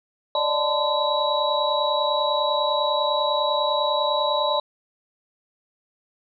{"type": "tone cluster", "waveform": "sine", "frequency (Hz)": [578, 608, 883, 1026, 3902], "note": ["D5", "D#5", "A5", "C6", "B7"], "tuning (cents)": [-28, -40, 6, -34, -22], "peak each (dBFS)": -26, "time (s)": [0.35, 4.6], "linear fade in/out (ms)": 2, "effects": []}